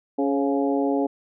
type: harmonic tone with a mistuned harmonic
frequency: 140 Hz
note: C#3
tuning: 18 cents sharp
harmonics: 2 / 3 / 4 / 5 / 6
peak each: -22 / -26 / -28 / -30 / -32 dBFS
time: 0.18-1.07 s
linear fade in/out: 10 ms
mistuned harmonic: 4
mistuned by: -43 cents
effects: none